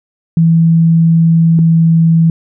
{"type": "tone pair in turn", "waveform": "sine", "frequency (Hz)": [164.81, 164.23], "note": ["E3", "E3"], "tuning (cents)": [0, -6], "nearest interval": "unison", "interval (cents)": 6, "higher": "first", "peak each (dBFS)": -5, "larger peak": "neither", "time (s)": [[0.37, 1.59], [1.59, 2.3]], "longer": "first", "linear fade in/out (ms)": 2, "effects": []}